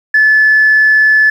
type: tone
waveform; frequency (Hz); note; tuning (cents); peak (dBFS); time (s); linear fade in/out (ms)
sine; 1732; A6; -28; -4; 0.14-1.3; 5
effects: tanh soft clip ceiling -1 dBFS + 7-bit